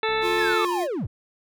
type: harmonic tone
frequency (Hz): 440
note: A4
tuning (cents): 0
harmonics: 1 / 2 / 3 / 4 / 5 / 6 / 8 / 9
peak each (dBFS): -25 / -28 / -30 / -31 / -32 / -33 / -34 / -35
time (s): 0.03-0.65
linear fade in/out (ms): 2
type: click train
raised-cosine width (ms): 2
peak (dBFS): -32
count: 31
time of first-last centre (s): 0.09-0.535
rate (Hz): 67.4
type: tone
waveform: square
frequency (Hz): 353.1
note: F4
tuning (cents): +19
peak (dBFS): -26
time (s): 0.21-0.88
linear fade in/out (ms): 50
type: linear sweep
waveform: triangle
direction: down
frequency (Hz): 1806 to 65.41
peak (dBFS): -23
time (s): 0.38-1.07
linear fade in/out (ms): 10
effects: none